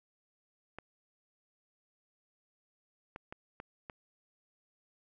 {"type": "clicks", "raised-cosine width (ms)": 0.5, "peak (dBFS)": -28, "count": 5, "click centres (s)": [0.786, 3.161, 3.325, 3.601, 3.898], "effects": []}